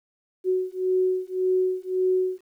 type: beating tone pair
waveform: sine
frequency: 370 / 371.8 Hz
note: F#4 / F#4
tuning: 0 / +8 cents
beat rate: 1.8 Hz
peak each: -24 dBFS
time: 0.44-2.41 s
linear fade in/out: 50 ms
effects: 10-bit